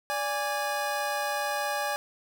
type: tone pair together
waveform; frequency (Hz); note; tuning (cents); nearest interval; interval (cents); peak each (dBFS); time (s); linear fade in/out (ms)
25% pulse; 583 / 824.5; D5 / G#5; -13 / -13; tritone; 600; -28 / -26; 0.1-1.96; 0
effects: none

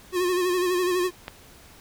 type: tone with vibrato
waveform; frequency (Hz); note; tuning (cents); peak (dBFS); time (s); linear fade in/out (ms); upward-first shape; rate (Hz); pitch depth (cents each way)
square; 360.8; F#4; -44; -22; 0.12-1.11; 50; sine; 12; 51
type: click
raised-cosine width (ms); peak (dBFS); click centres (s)
0.3; -17; 1.281
effects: pink hiss -50 dBFS RMS until 1.8 s

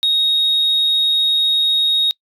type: tone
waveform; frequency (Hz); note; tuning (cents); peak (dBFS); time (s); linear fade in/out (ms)
sine; 3752; A#7; +11; -11; 0.03-2.11; 0
effects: noise-tail reverb RT60 0.1 s tail -26 dB re dry + tanh soft clip ceiling -10 dBFS

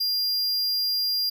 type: tone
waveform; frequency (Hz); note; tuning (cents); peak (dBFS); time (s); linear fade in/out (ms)
square; 4800; D8; +37; -23; 0-1.3; 10
effects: none

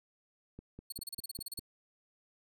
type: click train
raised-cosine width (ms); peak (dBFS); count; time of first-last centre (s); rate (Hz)
3; -34; 6; 0.59-1.59; 5
type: tone bursts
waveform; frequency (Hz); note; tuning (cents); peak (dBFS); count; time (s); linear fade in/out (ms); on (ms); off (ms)
15% pulse; 4370; C#8; -26; -32; 13; 0.9-1.595; 5; 23; 33
effects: none

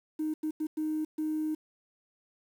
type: tone bursts at uneven times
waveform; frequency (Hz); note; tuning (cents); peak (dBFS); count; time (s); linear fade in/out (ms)
triangle; 310; D#4; -6; -25; 5; 0.19-0.34 / 0.43-0.51 / 0.6-0.67 / 0.77-1.05 / 1.18-1.55; 10
effects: tanh soft clip ceiling -26 dBFS + 9-bit

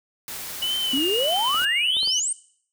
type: noise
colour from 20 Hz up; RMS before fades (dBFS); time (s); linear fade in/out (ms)
white; -34; 0.28-1.65; 0
type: tone with vibrato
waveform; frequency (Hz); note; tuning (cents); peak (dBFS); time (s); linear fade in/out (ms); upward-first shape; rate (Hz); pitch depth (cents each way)
triangle; 2952; F#7; -5; -21; 0.62-2.2; 5; sine; 1.6; 81
type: exponential sweep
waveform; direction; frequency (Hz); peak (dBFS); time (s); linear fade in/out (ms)
sine; up; 252.4 to 9100; -22; 0.93-2.33; 5
type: clicks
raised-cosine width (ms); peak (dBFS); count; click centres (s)
1; -27; 6; 0.976 / 1.546 / 1.619 / 1.968 / 2.031 / 2.075
effects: noise-tail reverb RT60 0.6 s tail -20 dB re dry

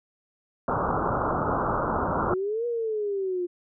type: low-pass noise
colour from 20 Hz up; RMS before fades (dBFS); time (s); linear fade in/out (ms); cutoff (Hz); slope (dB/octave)
white; -26; 0.68-2.34; 2; 1400; 96
type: exponential two-way sweep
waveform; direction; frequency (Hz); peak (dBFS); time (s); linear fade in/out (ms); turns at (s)
sine; up then down; 349.2 to 481.8 to 349.2; -25; 2.29-3.47; 20; 2.66
effects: none

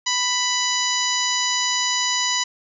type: harmonic tone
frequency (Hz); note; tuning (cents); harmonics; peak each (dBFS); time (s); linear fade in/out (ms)
991; B5; +6; 1 / 2 / 3 / 4 / 5 / 6 / 7; -27 / -27 / -27 / -27 / -27 / -27 / -27; 0.06-2.44; 10
effects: none

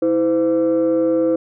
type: tone pair together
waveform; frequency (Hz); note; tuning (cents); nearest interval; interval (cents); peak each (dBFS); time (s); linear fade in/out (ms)
sine; 325 / 511.2; E4 / C5; -24 / -40; minor sixth; 784; -15; 0.02-1.36; 5
effects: tanh soft clip ceiling -10 dBFS

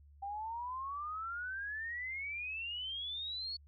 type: exponential sweep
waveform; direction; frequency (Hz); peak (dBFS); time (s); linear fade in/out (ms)
sine; up; 784 to 4435; -38; 0.22-3.57; 10
effects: added 72 Hz sine -57 dBFS peak until 3.67 s

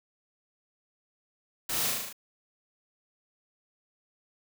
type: noise with echo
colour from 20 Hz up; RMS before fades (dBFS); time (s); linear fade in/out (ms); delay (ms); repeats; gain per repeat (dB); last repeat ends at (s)
white; -32; 1.69-1.9; 5; 38; 6; -2; 2.128
effects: none

